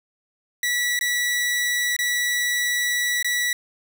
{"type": "tone with dropouts", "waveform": "sawtooth", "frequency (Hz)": 1948, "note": "B6", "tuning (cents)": -24, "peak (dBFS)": -17, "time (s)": [0.63, 3.53], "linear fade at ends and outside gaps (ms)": 2, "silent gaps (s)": [[0.991, 1.01], [1.965, 1.989], [3.227, 3.245]], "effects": []}